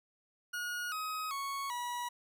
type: tone with pitch steps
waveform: 40% pulse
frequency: 1444 / 1264.4 / 1107.1 / 969.3 Hz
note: F#6 / D#6 / C#6 / B5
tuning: -43 / +27 / -3 / -33 cents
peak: -35 dBFS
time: 0.53-2.09 s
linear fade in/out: 10 ms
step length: 390 ms
effects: none